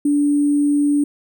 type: tone with sample-and-hold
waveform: sine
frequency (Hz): 290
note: D4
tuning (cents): -22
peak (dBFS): -13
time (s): 0.05-1.04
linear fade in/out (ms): 5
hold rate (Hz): 8820
effects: none